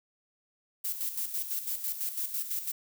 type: noise with tremolo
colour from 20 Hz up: violet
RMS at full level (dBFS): -32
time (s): 0.84-2.72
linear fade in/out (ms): 10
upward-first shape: square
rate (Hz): 6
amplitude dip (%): 60
effects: none